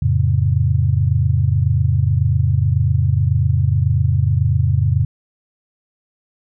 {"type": "chord", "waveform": "sine", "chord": "F augmented", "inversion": "none", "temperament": "just", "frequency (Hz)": [87.31, 109.13, 136.42], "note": ["F2", "A2", "C#3"], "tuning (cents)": [0, -14, -27], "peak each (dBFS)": -17, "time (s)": [0.02, 5.05], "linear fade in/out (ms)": 5, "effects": []}